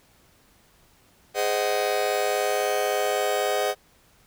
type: chord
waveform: 45% pulse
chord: Ab dominant seventh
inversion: none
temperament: just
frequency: 415.3 / 519.1 / 623 / 747.5 Hz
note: Ab4 / C5 / Eb5 / Gb5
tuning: 0 / -14 / +2 / +17 cents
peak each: -28 dBFS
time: 1.34-3.75 s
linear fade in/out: 50 ms
effects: pink hiss -59 dBFS RMS until 4.26 s